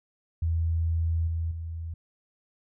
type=tone with level steps; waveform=sine; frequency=82.41 Hz; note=E2; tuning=in tune; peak=-23 / -26 / -32 dBFS; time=0.42-1.94 s; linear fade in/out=5 ms; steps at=1.27 / 1.51 s; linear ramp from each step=5 ms; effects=none